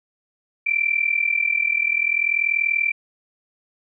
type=tone with amplitude modulation; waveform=sine; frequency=2349 Hz; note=D7; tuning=in tune; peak=-14 dBFS; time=0.66-2.92 s; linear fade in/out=10 ms; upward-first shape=sine; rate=40.5 Hz; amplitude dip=85%; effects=none